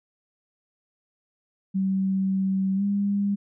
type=tone with pitch glide; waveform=sine; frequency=191.7 to 201.2 Hz; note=G3 to G3; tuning=-38 to +45 cents; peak=-21 dBFS; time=1.74-3.36 s; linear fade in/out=20 ms; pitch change=+83 cents; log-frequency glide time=2.75-2.83 s; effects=none